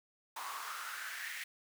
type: noise with high-pass filter sweep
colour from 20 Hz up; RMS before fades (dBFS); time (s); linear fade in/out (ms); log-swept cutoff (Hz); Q
pink; -43; 0.36-1.44; 5; 970 to 2000; 5.4
effects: none